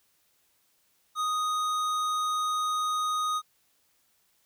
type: tone with tanh clipping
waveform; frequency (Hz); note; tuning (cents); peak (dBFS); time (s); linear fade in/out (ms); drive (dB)
sine; 1244.5; D#6; 0; -28; 1.15-3.42; 50; 16
effects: white hiss -69 dBFS RMS until 4.45 s